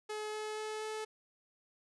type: tone with pitch steps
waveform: sawtooth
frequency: 426.2 / 428.7 / 431.2 / 433.6 Hz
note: G#4 / A4 / A4 / A4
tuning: +45 / -45 / -35 / -25 cents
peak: -34 dBFS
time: 0.09-1.05 s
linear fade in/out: 10 ms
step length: 240 ms
effects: resampled to 24000 Hz